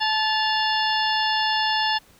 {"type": "harmonic tone with a mistuned harmonic", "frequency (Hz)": 870, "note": "A5", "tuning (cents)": -20, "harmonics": [1, 2, 3, 4, 5, 6], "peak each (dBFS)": [-23, -26, -28, -29, -30, -31], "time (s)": [0, 1.99], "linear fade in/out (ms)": 20, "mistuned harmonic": 3, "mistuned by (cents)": 130, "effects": ["pink hiss -54 dBFS RMS until 2.19 s"]}